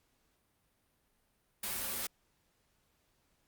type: noise with comb filter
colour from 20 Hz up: white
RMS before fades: -37 dBFS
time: 1.63-2.07 s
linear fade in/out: 5 ms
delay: 6.5 ms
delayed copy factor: -1
effects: pink hiss -75 dBFS RMS until 3.47 s + Opus 48 kbps